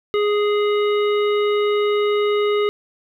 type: harmonic tone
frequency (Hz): 415.3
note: G#4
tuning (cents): 0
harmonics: 1 / 3 / 5 / 7 / 9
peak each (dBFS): -16 / -26 / -30 / -33 / -35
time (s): 0.14-2.69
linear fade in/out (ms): 0
effects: 9-bit